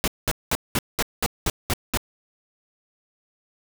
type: noise bursts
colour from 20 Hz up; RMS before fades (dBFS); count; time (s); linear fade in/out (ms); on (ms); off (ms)
pink; -22; 9; 0.04-1.973; 0; 37; 200
effects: none